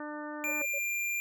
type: harmonic tone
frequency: 299.1 Hz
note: D4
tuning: 32 cents sharp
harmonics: 1 / 2 / 3 / 4 / 5 / 6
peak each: -40 / -43 / -45 / -46 / -47 / -48 dBFS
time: 0-0.62 s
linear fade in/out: 2 ms
type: tone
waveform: square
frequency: 2387 Hz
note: D7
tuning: 28 cents sharp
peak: -31 dBFS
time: 0.44-1.2 s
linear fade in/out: 0 ms
type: tone bursts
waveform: sine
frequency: 564 Hz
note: C#5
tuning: 30 cents sharp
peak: -38 dBFS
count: 3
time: 0.47-0.789 s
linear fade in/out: 10 ms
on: 57 ms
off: 74 ms
effects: none